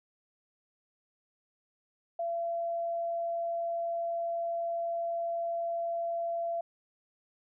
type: tone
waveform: sine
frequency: 678 Hz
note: E5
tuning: 49 cents sharp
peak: -30 dBFS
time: 2.19-6.61 s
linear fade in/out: 5 ms
effects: none